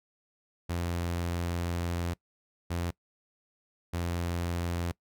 sawtooth tone bursts at uneven times, 86.3 Hz, F2, 20 cents flat, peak -26 dBFS, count 3, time 0.69-2.14 / 2.7-2.91 / 3.93-4.92 s, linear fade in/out 10 ms, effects noise-tail reverb RT60 0.1 s tail -23 dB re dry

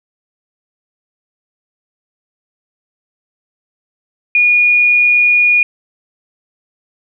sine tone, 2443 Hz, D#7, 32 cents flat, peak -7 dBFS, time 4.35-5.63 s, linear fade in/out 2 ms, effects none

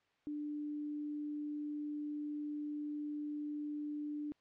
sine tone, 296.4 Hz, D4, 16 cents sharp, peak -38 dBFS, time 0.27-4.32 s, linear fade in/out 0 ms, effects white hiss -75 dBFS RMS until 4.4 s + low-pass 3000 Hz 12 dB/octave

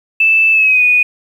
sine tone with pitch glide, 2637 to 2475 Hz, E7 to D#7, 0 to -10 cents, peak -7 dBFS, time 0.2-1.03 s, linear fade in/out 5 ms, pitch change -110 cents, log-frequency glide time 0.52-0.83 s, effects 7-bit

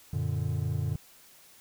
triangle chord, Gb augmented, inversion none, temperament equal, 92.5 / 116.54 / 146.83 Hz, Gb2 / Bb2 / D3, 0 / 0 / 0 cents, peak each -30 dBFS, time 0.13-0.96 s, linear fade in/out 5 ms, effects white hiss -56 dBFS RMS until 1.6 s

